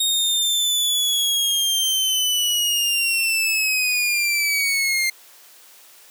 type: linear sweep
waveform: sawtooth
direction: down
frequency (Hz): 3729 to 2100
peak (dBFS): -15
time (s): 0-5.1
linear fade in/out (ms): 5
effects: white hiss -48 dBFS RMS until 6.1 s + high-pass 400 Hz 12 dB/octave